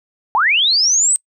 sine linear sweep, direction up, 785 to 8320 Hz, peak -11 dBFS, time 0.35-1.16 s, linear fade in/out 0 ms, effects noise-tail reverb RT60 0.1 s tail -25 dB re dry

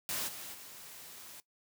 white noise with level steps, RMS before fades -36 / -45 / -50 dBFS, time 0.09-1.4 s, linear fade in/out 0 ms, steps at 0.27 / 0.53 s, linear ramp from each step 20 ms, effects noise-tail reverb RT60 0.1 s tail -17 dB re dry + high-pass 80 Hz 12 dB/octave

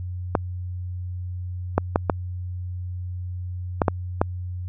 clicks, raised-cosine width 1 ms, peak -3 dBFS, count 7, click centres 0.352 / 1.78 / 1.959 / 2.098 / 3.818 / 3.882 / 4.215 s, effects added 90 Hz sine -28 dBFS peak until 4.68 s

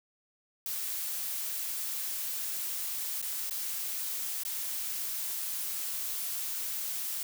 blue noise with dropouts, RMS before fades -35 dBFS, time 0.66-7.23 s, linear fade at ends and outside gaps 2 ms, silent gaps 3.217-3.225 / 3.498-3.508 / 4.435-4.45 s, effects none

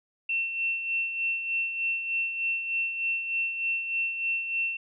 sine tone with tremolo, 2700 Hz, E7, 41 cents sharp, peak -24 dBFS, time 0.29-4.77 s, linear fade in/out 5 ms, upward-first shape sine, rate 3.3 Hz, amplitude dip 55%, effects none

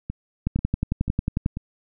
two click trains, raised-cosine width 5 ms, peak -16 / -9 dBFS, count 4 / 12, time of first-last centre 0.1-1.571 / 0.47-1.461 s, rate 2.04 / 11.1 Hz, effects none

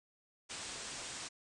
white low-pass noise, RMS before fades -45 dBFS, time 0.49-1.29 s, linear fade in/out 20 ms, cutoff 9000 Hz, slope 96 dB/octave, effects none

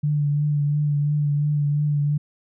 sine tone with vibrato, 146.83 Hz, D3, in tune, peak -18 dBFS, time 0.03-2.18 s, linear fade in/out 10 ms, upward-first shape triangle, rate 2.9 Hz, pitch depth 31 cents each way, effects none

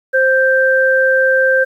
sine tone pair together, 525 / 1570 Hz, C5 / G6, +6 / +2 cents, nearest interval octave + perfect fifth, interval 1896 cents, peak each -12 dBFS, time 0.13-1.65 s, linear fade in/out 20 ms, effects 8-bit

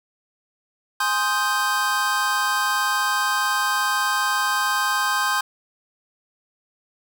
square chord, Ab major seventh, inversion none, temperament equal, 830.6 / 1046.5 / 1244.5 / 1568 Hz, Ab5 / C6 / Eb6 / G6, 0 / 0 / 0 / 0 cents, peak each -29 / -25 / -28 / -24 dBFS, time 1-5.41 s, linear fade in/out 5 ms, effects none

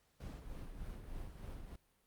brown noise with tremolo, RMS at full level -45 dBFS, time 0.2-1.76 s, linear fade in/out 5 ms, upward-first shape sine, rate 3.3 Hz, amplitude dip 45%, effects pink hiss -75 dBFS RMS until 2.06 s + Opus 48 kbps

